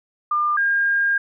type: tone pair in turn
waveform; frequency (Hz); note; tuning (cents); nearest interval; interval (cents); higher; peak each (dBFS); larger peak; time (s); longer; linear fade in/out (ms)
sine; 1201 / 1613.4; D6 / G6; +38 / +49; perfect fourth; 511; second; -17 / -16; second; 0.31-0.57 / 0.57-1.18; second; 5
effects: none